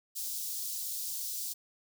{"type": "high-pass noise", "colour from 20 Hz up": "white", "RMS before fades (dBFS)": -37, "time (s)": [0.15, 1.54], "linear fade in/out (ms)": 20, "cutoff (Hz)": 4300, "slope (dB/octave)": 24, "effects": []}